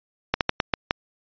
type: slowing click train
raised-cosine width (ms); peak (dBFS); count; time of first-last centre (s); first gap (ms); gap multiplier
0.3; -3; 6; 0.34-0.909; 68; 1.26
effects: resampled to 11025 Hz